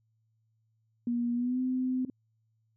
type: tone with pitch glide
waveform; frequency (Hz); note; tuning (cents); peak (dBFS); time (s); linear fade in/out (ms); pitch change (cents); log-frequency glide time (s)
sine; 238.9 to 256; A#3 to C4; +43 to -38; -27; 1.07-2.05; 2; +119; 1.34-1.6
type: tone with exponential growth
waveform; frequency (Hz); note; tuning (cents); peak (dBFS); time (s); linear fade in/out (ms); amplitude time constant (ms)
sine; 261.6; C4; 0; -32; 2.01-2.1; 2; 18
effects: added 111 Hz sine -70 dBFS peak until 2.76 s